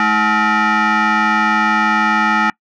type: tone with frequency modulation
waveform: sine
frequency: 214.8 Hz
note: A3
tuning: 41 cents flat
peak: -9 dBFS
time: 0-2.5 s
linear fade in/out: 2 ms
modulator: 536 Hz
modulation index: 3.4
effects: noise-tail reverb RT60 0.1 s tail -25 dB re dry + tanh soft clip ceiling -10 dBFS